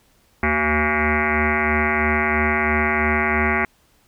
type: tone with frequency modulation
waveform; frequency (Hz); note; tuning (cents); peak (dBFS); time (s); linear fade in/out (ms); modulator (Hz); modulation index
sine; 1134; C#6; +39; -16; 0.43-3.65; 2; 151; 7.3
effects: pink hiss -59 dBFS RMS until 4.07 s